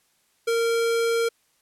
square tone, 461.9 Hz, A#4, 16 cents flat, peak -21 dBFS, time 0.47-1.29 s, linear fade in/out 10 ms, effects white hiss -66 dBFS RMS until 1.61 s + low-pass 12000 Hz 12 dB/octave

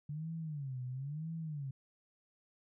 sine tone with vibrato, 143.7 Hz, D3, 37 cents flat, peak -38 dBFS, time 0.09-1.71 s, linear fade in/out 5 ms, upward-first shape sine, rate 1 Hz, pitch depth 230 cents each way, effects none

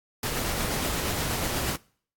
pink noise with tremolo, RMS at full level -28 dBFS, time 0.23-1.76 s, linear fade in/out 2 ms, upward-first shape sine, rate 8.4 Hz, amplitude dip 25%, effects noise-tail reverb RT60 0.5 s tail -23 dB re dry + AAC 64 kbps

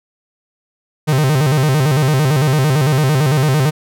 45% pulse tone with vibrato, 141.8 Hz, C#3, 40 cents sharp, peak -11 dBFS, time 1.07-3.71 s, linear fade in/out 20 ms, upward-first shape square, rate 8.9 Hz, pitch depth 140 cents each way, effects none

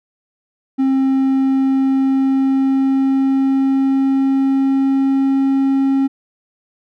triangle tone with pitch glide, 266.9 to 270.9 Hz, C4 to C#4, +35 to -40 cents, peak -10 dBFS, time 0.78-6.08 s, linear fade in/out 20 ms, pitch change +25 cents, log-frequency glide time 1.04-5.46 s, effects none

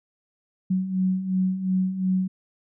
sine beating tone pair, 184.6 / 187.4 Hz, F#3 / F#3, -4 / +22 cents, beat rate 2.8 Hz, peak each -28 / -22 dBFS, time 0.7-2.28 s, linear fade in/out 10 ms, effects none

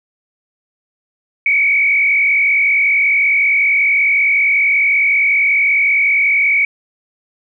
sine tone with frequency modulation, 2260 Hz, C#7, 33 cents sharp, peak -10 dBFS, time 1.46-6.65 s, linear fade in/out 2 ms, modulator 45.3 Hz, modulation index 1.5, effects none

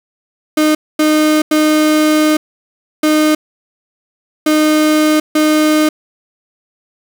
35% pulse tone bursts at uneven times, 307.2 Hz, D#4, 22 cents flat, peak -7 dBFS, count 6, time 0.57-0.75 / 0.99-1.42 / 1.51-2.37 / 3.03-3.35 / 4.46-5.2 / 5.35-5.89 s, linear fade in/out 5 ms, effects none

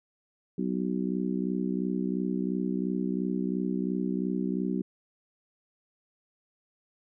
harmonic tone, 62.9 Hz, B1, 32 cents sharp, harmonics 3 / 4 / 5 / 6, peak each -30 / -32 / -34 / -36 dBFS, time 0.58-4.82 s, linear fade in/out 5 ms, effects none

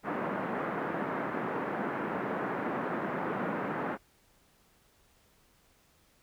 pink band-pass noise, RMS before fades -34 dBFS, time 0.03-3.98 s, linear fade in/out 50 ms, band 180 to 1700 Hz, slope 24 dB/octave, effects pink hiss -66 dBFS RMS until 6.22 s

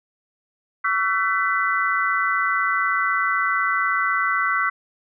sine tone cluster, 1132 / 1339 / 1515 / 1992 Hz, C#6 / E6 / F#6 / B6, +36 / +27 / +40 / +14 cents, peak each -24 dBFS, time 0.84-4.7 s, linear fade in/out 10 ms, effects none

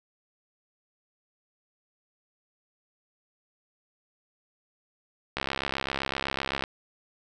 click train, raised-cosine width 0.3 ms, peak -12 dBFS, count 87, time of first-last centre 5.37-6.638 s, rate 67.8 Hz, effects none

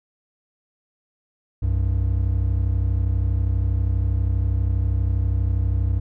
triangle tone pair together, 63.6 / 96.01 Hz, C2 / G2, -48 / -35 cents, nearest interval perfect fifth, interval 713 cents, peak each -19 dBFS, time 1.62-6 s, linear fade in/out 10 ms, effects none

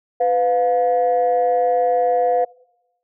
sine tone pair together, 502 / 708.8 Hz, B4 / F5, +28 / +25 cents, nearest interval tritone, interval 597 cents, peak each -16 dBFS, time 0.2-2.45 s, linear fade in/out 10 ms, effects noise-tail reverb RT60 0.9 s tail -25 dB re dry + tanh soft clip ceiling -9 dBFS

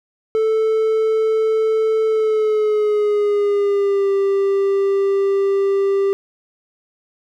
triangle tone with pitch glide, 440 to 394.3 Hz, A4 to G4, 0 to +10 cents, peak -12 dBFS, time 0.35-6.13 s, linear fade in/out 0 ms, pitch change -190 cents, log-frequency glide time 2.06-4.11 s, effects none

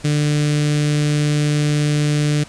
sawtooth tone with notch filter, 148.5 Hz, D3, 20 cents sharp, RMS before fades -17 dBFS, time 0.04-2.44 s, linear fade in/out 10 ms, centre 910 Hz, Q 0.54, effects pink hiss -41 dBFS RMS until 2.48 s + resampled to 22050 Hz

